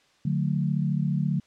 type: chord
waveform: sine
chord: D major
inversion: none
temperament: equal with one note detuned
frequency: 146.83 / 181.4 / 220 Hz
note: D3 / F#3 / A3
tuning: 0 / -34 / 0 cents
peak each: -25 / -27 / -31 dBFS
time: 0.25-1.4 s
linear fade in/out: 5 ms
effects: white hiss -62 dBFS RMS until 1.46 s + low-pass 5000 Hz 12 dB/octave

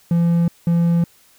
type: tone pair in turn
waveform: triangle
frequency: 170 / 170 Hz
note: F3 / F3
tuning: -46 / -46 cents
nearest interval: unison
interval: 0 cents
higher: neither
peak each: -11 dBFS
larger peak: neither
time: 0.11-0.48 / 0.67-1.04 s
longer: neither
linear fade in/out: 2 ms
effects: white hiss -53 dBFS RMS until 1.38 s

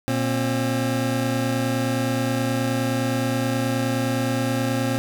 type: tone pair together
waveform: 25% pulse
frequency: 119.03 / 267.6 Hz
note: A#2 / C4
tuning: +37 / +39 cents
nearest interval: octave + major second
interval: 1402 cents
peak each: -20 dBFS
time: 0.08-4.98 s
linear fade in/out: 0 ms
effects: none

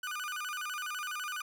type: tone with vibrato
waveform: 30% pulse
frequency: 1342 Hz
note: E6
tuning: 31 cents sharp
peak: -33 dBFS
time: 0.03-1.42 s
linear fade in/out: 5 ms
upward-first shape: square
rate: 12 Hz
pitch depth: 180 cents each way
effects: none

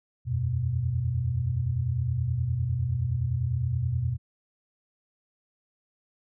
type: chord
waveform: sine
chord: E suspended second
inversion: none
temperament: equal with one note detuned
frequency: 82.79 / 92.5 / 123.47 Hz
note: E2 / F#2 / B2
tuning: +8 / 0 / 0 cents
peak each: -32 / -31 / -26 dBFS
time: 0.25-4.18 s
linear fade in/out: 50 ms
effects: none

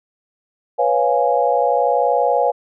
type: chord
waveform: sine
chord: C# dominant seventh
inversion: third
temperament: equal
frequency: 493.9 / 554.4 / 698.5 / 830.6 Hz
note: B4 / C#5 / E#5 / G#5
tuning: 0 / 0 / 0 / 0 cents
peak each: -19 dBFS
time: 0.78-2.52 s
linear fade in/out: 20 ms
effects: none

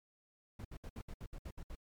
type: noise bursts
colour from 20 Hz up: brown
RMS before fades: -45 dBFS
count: 10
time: 0.59-1.754 s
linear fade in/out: 5 ms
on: 57 ms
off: 66 ms
effects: MP3 96 kbps

